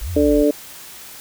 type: linear two-way sweep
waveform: sine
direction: up then down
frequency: 36.71 to 92.5 to 36.71 Hz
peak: -23 dBFS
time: 0.01-0.43 s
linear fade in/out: 10 ms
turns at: 0.1 s
type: harmonic tone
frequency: 146.83 Hz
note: D3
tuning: in tune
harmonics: 2 / 3 / 4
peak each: -15 / -17 / -18 dBFS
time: 0.16-0.51 s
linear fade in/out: 5 ms
effects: white hiss -38 dBFS RMS until 1.2 s